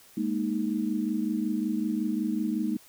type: chord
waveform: sine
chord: Ab suspended second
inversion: none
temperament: equal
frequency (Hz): 207.7 / 233.1 / 311.1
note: Ab3 / Bb3 / Eb4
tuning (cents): 0 / 0 / 0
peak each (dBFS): -30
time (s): 0.17-2.77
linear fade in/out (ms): 5
effects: white hiss -55 dBFS RMS until 2.88 s